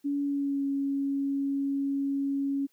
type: tone with pitch glide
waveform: sine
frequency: 283.9 to 277.3 Hz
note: C#4 to C#4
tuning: +41 to +1 cents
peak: -26 dBFS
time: 0.04-2.67 s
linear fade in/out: 20 ms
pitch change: -40 cents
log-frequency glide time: 0.22-0.65 s
effects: white hiss -70 dBFS RMS until 2.72 s + high-pass 60 Hz 12 dB/octave